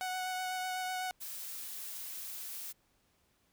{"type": "tone with vibrato", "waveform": "sawtooth", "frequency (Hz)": 740, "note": "F#5", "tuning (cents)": 0, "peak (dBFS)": -31, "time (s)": [0.01, 1.11], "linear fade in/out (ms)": 0, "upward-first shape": "sine", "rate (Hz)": 8, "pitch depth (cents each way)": 12}
{"type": "noise", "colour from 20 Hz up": "blue", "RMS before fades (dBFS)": -43, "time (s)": [1.2, 2.73], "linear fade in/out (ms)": 20}
{"effects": ["pink hiss -73 dBFS RMS until 3.52 s"]}